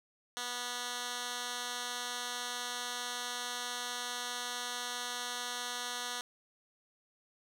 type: tone with band-pass filter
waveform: 10% pulse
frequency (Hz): 244.6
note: B3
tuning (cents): -16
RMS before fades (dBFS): -39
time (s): 0.37-6.21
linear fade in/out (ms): 0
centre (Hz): 4800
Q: 0.68
effects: none